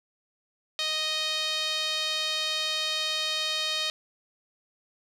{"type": "tone with band-pass filter", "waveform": "sawtooth", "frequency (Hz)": 622.3, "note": "D#5", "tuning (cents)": 0, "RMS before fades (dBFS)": -29, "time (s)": [0.79, 3.9], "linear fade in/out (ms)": 0, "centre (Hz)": 3800, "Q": 3, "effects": []}